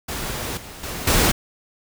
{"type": "noise with level steps", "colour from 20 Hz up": "pink", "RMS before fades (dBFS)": [-28, -38, -30, -17], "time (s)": [0.08, 1.32], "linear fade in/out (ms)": 10, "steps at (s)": [0.57, 0.83, 1.07], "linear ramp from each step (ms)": 5, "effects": []}